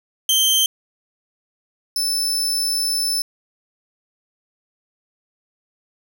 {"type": "tone pair in turn", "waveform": "sawtooth", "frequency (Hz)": [3136, 5274], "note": ["G7", "E8"], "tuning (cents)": [0, 0], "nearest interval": "major sixth", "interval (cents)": 900, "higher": "second", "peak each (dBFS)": [-11, -16], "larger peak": "first", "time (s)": [[0.29, 0.66], [1.96, 3.22]], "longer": "second", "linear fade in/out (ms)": 2, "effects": []}